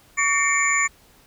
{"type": "tone cluster", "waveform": "sine", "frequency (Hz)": [1136, 1819, 2152, 2299, 7000], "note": ["C#6", "A#6", "C7", "D7", "A8"], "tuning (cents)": [42, -43, 48, -37, -10], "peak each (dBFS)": -24, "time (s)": [0.17, 0.88], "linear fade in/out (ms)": 20, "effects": ["pink hiss -54 dBFS RMS until 1.26 s"]}